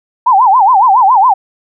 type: tone with vibrato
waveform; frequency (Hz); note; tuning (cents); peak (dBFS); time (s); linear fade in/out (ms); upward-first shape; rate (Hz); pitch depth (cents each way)
sine; 890; A5; +20; -4; 0.26-1.34; 10; sine; 7.2; 270
effects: none